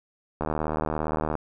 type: click train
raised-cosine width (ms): 1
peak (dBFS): -13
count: 74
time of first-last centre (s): 0.41-1.353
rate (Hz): 77.4
effects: none

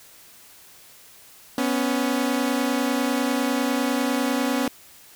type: tone pair together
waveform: sawtooth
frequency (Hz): 247.2 / 277.2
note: B3 / C#4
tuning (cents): +2 / 0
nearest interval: major second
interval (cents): 198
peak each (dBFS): -20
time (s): 1.58-4.68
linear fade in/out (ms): 2
effects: white hiss -49 dBFS RMS until 5.15 s

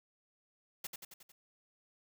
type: noise with echo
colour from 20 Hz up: white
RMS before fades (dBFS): -41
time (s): 0.84-0.87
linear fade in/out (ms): 5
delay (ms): 90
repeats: 5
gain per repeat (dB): -4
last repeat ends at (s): 1.32
effects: none

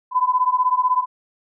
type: beating tone pair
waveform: sine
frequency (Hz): 1000 / 1016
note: B5 / B5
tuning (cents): +21 / +49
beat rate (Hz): 16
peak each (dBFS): -18 / -19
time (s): 0.11-1.06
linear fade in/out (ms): 50
effects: none

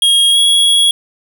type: tone with pitch glide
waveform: square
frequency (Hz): 3270 to 3329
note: G#7 to G#7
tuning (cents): -28 to +3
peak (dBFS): -8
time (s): 0.02-0.91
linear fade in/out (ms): 2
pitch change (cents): +31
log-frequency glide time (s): 0.31-0.38
effects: none

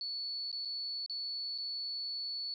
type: tone with dropouts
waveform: sine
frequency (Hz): 4435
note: C#8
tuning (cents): 0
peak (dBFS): -36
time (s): 0.01-2.54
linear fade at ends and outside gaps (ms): 1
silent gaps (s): 0.516-0.527 / 0.65-0.655 / 1.062-1.097 / 1.579-1.584
effects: 13-bit

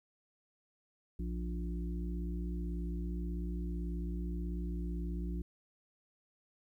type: harmonic tone with a mistuned harmonic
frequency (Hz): 58.27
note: A#1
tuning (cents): 0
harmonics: 1 / 3 / 5 / 6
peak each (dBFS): -36 / -41 / -47 / -49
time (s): 1.19-5.42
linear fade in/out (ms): 5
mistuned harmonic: 1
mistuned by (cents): +28
effects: 12-bit

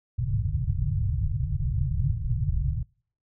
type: low-pass noise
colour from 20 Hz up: white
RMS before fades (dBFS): -26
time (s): 0.18-2.83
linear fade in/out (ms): 10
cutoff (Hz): 150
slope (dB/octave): 96
effects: noise-tail reverb RT60 0.5 s tail -26 dB re dry

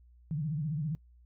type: tone with vibrato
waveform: sine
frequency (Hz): 151.6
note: D#3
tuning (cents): -45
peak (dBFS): -30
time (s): 0.31-0.95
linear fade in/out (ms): 0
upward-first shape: sine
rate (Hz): 15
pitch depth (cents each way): 150
effects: noise-tail reverb RT60 0.1 s tail -21 dB re dry + added 60 Hz sine -56 dBFS peak until 1.25 s

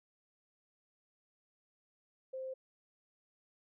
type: tone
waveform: sine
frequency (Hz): 523.3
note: C5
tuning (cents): 0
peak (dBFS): -39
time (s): 2.33-2.54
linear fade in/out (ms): 10
effects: none

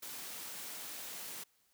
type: high-pass noise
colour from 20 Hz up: white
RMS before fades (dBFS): -45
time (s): 0.02-1.44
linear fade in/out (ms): 10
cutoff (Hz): 140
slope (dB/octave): 12
effects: white hiss -73 dBFS RMS until 1.73 s

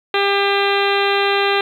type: harmonic tone with a mistuned harmonic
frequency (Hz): 399.4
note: G4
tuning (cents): +32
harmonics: 1 / 2 / 3 / 4 / 5 / 6 / 7 / 8 / 9 / 10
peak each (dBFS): -18 / -21 / -23 / -24 / -25 / -26 / -26 / -27 / -28 / -28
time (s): 0.14-1.61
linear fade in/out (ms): 2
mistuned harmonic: 7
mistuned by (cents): -40
effects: 8-bit

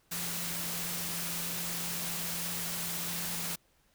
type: tone in noise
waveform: sine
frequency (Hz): 171.3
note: F3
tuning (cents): -33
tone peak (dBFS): -43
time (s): 0.11-3.56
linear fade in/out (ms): 10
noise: white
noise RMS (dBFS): -36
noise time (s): 0.11-3.56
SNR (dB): -10
effects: pink hiss -69 dBFS RMS until 3.94 s

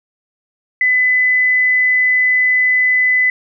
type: tone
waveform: sine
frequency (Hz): 2007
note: B6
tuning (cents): +27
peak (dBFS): -10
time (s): 0.81-3.3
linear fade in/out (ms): 2
effects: none

